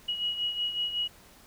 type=beating tone pair; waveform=sine; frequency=2906 / 2911.4 Hz; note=F#7 / F#7; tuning=-32 / -29 cents; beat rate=5.4 Hz; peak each=-29 / -36 dBFS; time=0.08-1.08 s; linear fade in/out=10 ms; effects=pink hiss -55 dBFS RMS until 1.46 s